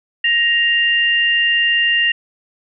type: tone pair together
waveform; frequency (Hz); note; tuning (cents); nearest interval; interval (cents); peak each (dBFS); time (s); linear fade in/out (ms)
sine; 1875 / 2794; A#6 / F7; +10 / 0; perfect fifth; 690; -15; 0.24-2.12; 5
effects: none